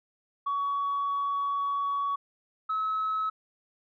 sine tone pair in turn, 1126 / 1290.3 Hz, C#6 / E6, +27 / -37 cents, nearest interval major second, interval 236 cents, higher second, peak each -25 dBFS, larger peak neither, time 0.46-2.16 / 2.69-3.3 s, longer first, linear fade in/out 10 ms, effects tanh soft clip ceiling -23 dBFS

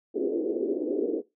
white band-pass noise, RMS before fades -28 dBFS, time 0.14-1.22 s, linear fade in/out 20 ms, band 280 to 460 Hz, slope 48 dB/octave, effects noise-tail reverb RT60 0.2 s tail -18 dB re dry

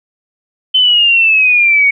sine exponential sweep, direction down, 3068 to 2217 Hz, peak -6 dBFS, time 0.74-1.91 s, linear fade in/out 10 ms, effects none

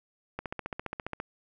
click train, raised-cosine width 0.5 ms, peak -19 dBFS, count 13, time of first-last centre 0.39-1.201 s, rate 14.8 Hz, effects none

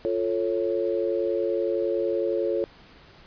sine chord, F augmented, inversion none, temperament equal with one note detuned, 349.2 / 440 / 550.9 Hz, F4 / A4 / C#5, 0 / 0 / -11 cents, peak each -27 dBFS, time 0.05-2.64 s, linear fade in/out 0 ms, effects pink hiss -51 dBFS RMS until 3.26 s + resampled to 11025 Hz

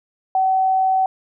sine tone, 759 Hz, F#5, 44 cents sharp, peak -14 dBFS, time 0.35-1.06 s, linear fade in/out 2 ms, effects none

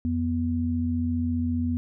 sine tone pair together, 86.59 / 244.9 Hz, F2 / B3, -14 / -14 cents, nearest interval octave + tritone, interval 1800 cents, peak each -27 / -25 dBFS, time 0.05-1.77 s, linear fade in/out 0 ms, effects none

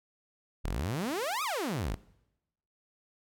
sawtooth exponential two-way sweep, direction up then down, 33.02 to 1295 to 39.55 Hz, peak -27 dBFS, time 0.64-1.95 s, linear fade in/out 10 ms, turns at 1.43 s, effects noise-tail reverb RT60 0.9 s tail -20 dB re dry

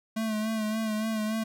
square tone with vibrato, 218.1 Hz, A3, 15 cents flat, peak -28 dBFS, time 0.16-1.44 s, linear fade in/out 10 ms, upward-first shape sine, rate 3.5 Hz, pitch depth 39 cents each way, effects none

